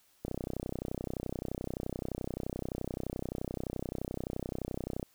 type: click train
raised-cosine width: 2 ms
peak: -22 dBFS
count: 152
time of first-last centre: 0.25-5.028 s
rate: 31.6 Hz
effects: white hiss -67 dBFS RMS until 5.14 s